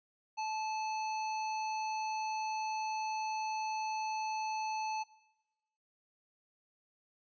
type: tone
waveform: square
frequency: 870 Hz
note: A5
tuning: 20 cents flat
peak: -35 dBFS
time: 0.37-5.04 s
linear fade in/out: 20 ms
effects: noise-tail reverb RT60 1.0 s tail -19 dB re dry + resampled to 16000 Hz